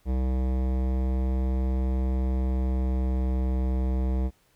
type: tone with hard clipping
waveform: sine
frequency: 64.3 Hz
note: C2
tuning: 30 cents flat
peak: -25 dBFS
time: 0.05-4.31 s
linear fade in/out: 50 ms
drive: 17 dB
effects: pink hiss -65 dBFS RMS until 4.55 s